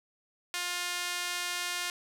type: tone with high-pass filter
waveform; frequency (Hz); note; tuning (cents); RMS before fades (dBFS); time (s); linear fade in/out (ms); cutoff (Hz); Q
sawtooth; 353.7; F4; +22; -34; 0.54-1.9; 0; 1800; 0.71
effects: low-pass 12000 Hz 12 dB/octave + 9-bit